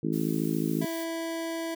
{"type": "harmonic tone", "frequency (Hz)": 54, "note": "A1", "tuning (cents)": -32, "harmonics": [3, 4, 5, 6, 7, 8], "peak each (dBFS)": [-31, -32, -31, -31, -37, -39], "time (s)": [0.03, 0.85], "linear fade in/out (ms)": 5}
{"type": "noise", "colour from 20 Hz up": "blue", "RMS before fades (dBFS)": -44, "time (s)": [0.12, 1.05], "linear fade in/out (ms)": 20}
{"type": "tone", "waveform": "25% pulse", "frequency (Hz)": 329.6, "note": "E4", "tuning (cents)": 0, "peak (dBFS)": -27, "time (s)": [0.81, 1.75], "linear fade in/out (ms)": 10}
{"effects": []}